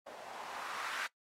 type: noise with low-pass filter sweep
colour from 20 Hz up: violet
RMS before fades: -43 dBFS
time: 0.06-1.07 s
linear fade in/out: 10 ms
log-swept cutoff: 610 to 1600 Hz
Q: 2.4
effects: noise-tail reverb RT60 0.1 s tail -19 dB re dry + AAC 48 kbps